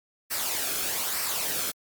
white noise with flanger, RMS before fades -29 dBFS, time 0.3-1.72 s, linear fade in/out 20 ms, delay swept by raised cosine 0.29 to 1.07 ms, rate 1.1 Hz, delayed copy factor -0.5, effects Opus 48 kbps

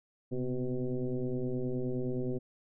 sine tone with frequency modulation, 122.2 Hz, B2, 18 cents flat, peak -30 dBFS, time 0.31-2.39 s, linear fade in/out 20 ms, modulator 127 Hz, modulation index 2.7, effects none

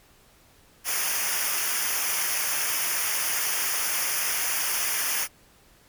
white noise with comb filter, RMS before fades -26 dBFS, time 0.84-5.28 s, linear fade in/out 50 ms, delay 0.25 ms, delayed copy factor -0.8, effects pink hiss -57 dBFS RMS until 5.88 s + MP3 96 kbps

